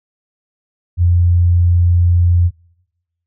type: tone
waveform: sine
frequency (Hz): 87.31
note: F2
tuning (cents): 0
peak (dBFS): -8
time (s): 0.97-2.51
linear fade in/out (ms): 50
effects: noise-tail reverb RT60 1.0 s tail -26 dB re dry